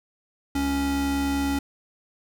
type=tone pair together; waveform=square; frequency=69.6 / 278.6 Hz; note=C#2 / C#4; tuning=+8 / +9 cents; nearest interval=2 octaves; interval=2401 cents; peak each=-31 / -24 dBFS; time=0.55-1.59 s; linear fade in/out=5 ms; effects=none